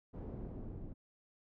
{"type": "noise with low-pass filter sweep", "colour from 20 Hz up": "pink", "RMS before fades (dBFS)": -45, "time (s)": [0.13, 0.94], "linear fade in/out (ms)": 20, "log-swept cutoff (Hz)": [460, 280], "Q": 0.89, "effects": []}